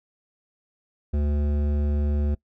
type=tone with hard clipping; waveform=sine; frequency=73.1 Hz; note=D2; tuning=7 cents flat; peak=-23 dBFS; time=1.13-2.35 s; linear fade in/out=10 ms; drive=13 dB; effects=noise-tail reverb RT60 0.1 s tail -22 dB re dry